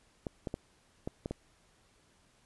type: clicks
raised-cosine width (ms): 2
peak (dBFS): -22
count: 6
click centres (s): 0.268 / 0.472 / 0.541 / 1.075 / 1.259 / 1.31
effects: pink hiss -67 dBFS RMS until 2.45 s + resampled to 24000 Hz